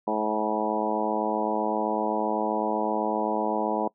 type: harmonic tone with a mistuned harmonic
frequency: 107.8 Hz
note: A2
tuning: 35 cents flat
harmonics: 2 / 3 / 4 / 5 / 6 / 7 / 8 / 9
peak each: -32 / -32 / -32 / -32 / -32 / -32 / -32 / -32 dBFS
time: 0.07-3.88 s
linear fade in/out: 5 ms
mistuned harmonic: 8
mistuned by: -19 cents
effects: noise-tail reverb RT60 0.1 s tail -23 dB re dry